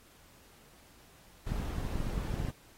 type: noise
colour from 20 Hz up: brown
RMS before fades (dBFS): -36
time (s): 1.46-2.51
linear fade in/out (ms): 10
type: clicks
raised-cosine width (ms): 5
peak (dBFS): -23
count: 12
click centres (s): 1.52 / 1.6 / 1.783 / 1.851 / 1.956 / 2.003 / 2.069 / 2.179 / 2.341 / 2.402 / 2.449 / 2.486
effects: pink hiss -60 dBFS RMS until 2.77 s + AAC 48 kbps